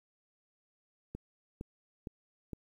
click train, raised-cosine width 3 ms, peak -27 dBFS, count 4, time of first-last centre 1.15-2.532 s, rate 2.17 Hz, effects 10-bit

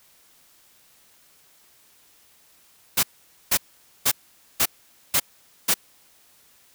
white noise bursts, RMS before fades -19 dBFS, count 6, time 2.97-5.742 s, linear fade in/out 10 ms, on 62 ms, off 480 ms, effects white hiss -57 dBFS RMS until 6.74 s

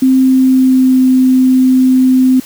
sine tone with pitch glide, 261.6 to 258 Hz, C4 to C4, 0 to -24 cents, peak -5 dBFS, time 0.02-2.4 s, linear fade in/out 5 ms, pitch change -24 cents, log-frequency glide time 0.18-1.06 s, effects white hiss -34 dBFS RMS until 2.45 s

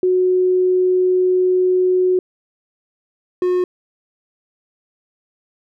sine / triangle tone pair in turn, 367.2 / 361.9 Hz, F#4 / F#4, -13 / -38 cents, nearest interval unison, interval 25 cents, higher first, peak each -12 / -12 dBFS, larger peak neither, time 0.03-2.19 / 3.42-3.64 s, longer first, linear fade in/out 2 ms, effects none

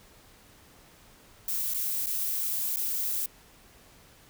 violet noise with dropouts, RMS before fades -30 dBFS, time 1.48-3.26 s, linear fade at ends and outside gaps 2 ms, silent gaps 1.738-1.744 / 2.06-2.068 / 2.761-2.769 s, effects pink hiss -56 dBFS RMS until 4.29 s

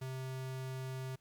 square tone, 130.81 Hz, C3, in tune, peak -40 dBFS, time 0.01-1.16 s, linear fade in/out 10 ms, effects pink hiss -75 dBFS RMS until 1.2 s

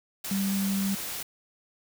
sine tone in noise, 196 Hz, G3, in tune, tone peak -25 dBFS, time 0.31-0.95 s, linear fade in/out 5 ms, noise white, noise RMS -35 dBFS, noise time 0.24-1.23 s, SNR +7 dB, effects none

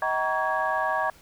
sine tone cluster, 633 / 764 / 941 / 1127 / 1654 Hz, D#5 / G5 / A#5 / C#6 / G#6, +30 / -45 / +16 / +28 / -8 cents, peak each -29 dBFS, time 0.02-1.1 s, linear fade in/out 2 ms, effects tanh soft clip ceiling -13 dBFS + pink hiss -54 dBFS RMS until 1.21 s

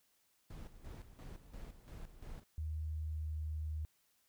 brown noise with tremolo, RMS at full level -48 dBFS, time 0.5-2.44 s, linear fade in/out 5 ms, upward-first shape square, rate 2.9 Hz, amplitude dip 70%
sine tone with pitch glide, 77.78 to 77.29 Hz, D#2 to D#2, 0 to -11 cents, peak -37 dBFS, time 2.58-3.85 s, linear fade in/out 0 ms, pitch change -11 cents, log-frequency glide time 3.07-3.3 s
effects white hiss -75 dBFS RMS until 4.28 s

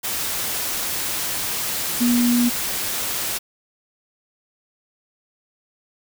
sine tone in noise, 241.3 Hz, B3, 40 cents flat, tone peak -15 dBFS, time 2-2.5 s, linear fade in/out 20 ms, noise white, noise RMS -25 dBFS, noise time 0.03-3.39 s, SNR +7 dB, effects none

